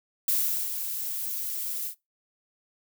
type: noise with ADSR envelope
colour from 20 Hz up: violet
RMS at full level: -24 dBFS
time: 0.28-1.95 s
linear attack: 3 ms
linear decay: 410 ms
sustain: -8 dB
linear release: 92 ms
effects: noise-tail reverb RT60 0.2 s tail -21 dB re dry